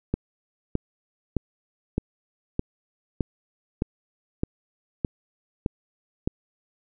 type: click train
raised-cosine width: 3 ms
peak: -10 dBFS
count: 11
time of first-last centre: 0.14-6.275 s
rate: 1.63 Hz
effects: none